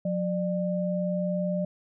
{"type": "tone pair together", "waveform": "sine", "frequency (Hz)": [180.5, 598.1], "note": ["F#3", "D5"], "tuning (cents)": [-43, 31], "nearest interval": "octave + major sixth", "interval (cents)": 2074, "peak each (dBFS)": [-27, -29], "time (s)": [0.05, 1.65], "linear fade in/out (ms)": 5, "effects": []}